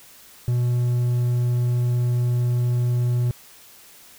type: tone with hard clipping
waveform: triangle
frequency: 122.1 Hz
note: B2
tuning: 19 cents flat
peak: -19 dBFS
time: 0.48-3.31 s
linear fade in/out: 0 ms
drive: 6 dB
effects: white hiss -48 dBFS RMS until 4.18 s